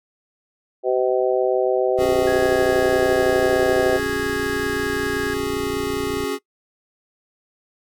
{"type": "harmonic tone", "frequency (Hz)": 127.3, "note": "C3", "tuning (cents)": -47, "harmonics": [3, 4, 5, 6], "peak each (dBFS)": [-20, -21, -23, -27], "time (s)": [0.83, 4], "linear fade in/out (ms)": 50}
{"type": "chord", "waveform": "square", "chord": "C# suspended fourth", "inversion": "none", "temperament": "equal", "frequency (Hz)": [277.2, 370, 415.3], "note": ["C#4", "F#4", "G#4"], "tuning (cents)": [0, 0, 0], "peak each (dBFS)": [-28, -28, -26], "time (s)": [1.97, 6.39], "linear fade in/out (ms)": 50}
{"type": "click train", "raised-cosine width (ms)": 5, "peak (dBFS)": -21, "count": 128, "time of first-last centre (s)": [1.99, 6.237], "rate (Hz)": 29.9}
{"type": "tone with pitch glide", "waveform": "triangle", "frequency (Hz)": [1661.2, 1650.7], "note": ["G#6", "G#6"], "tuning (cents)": [0, -11], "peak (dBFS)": -25, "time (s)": [2.27, 5.34], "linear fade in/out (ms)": 5, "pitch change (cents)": -11, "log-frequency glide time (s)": [2.38, 4.77]}
{"effects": ["noise-tail reverb RT60 0.1 s tail -22 dB re dry"]}